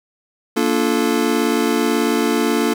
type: chord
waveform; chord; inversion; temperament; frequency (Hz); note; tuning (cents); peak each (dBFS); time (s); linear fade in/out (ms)
square; Bb major seventh; none; just; 233.1 / 291.4 / 349.6 / 437; Bb3 / D4 / F4 / A4; 0 / -13 / +2 / -12; -21 / -21 / -23 / -22; 0.56-2.74; 10
effects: none